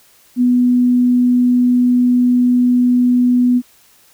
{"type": "tone", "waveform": "sine", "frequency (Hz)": 246.9, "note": "B3", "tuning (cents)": 0, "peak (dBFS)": -9, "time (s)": [0.36, 3.62], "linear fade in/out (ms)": 50, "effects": ["white hiss -50 dBFS RMS until 4.13 s"]}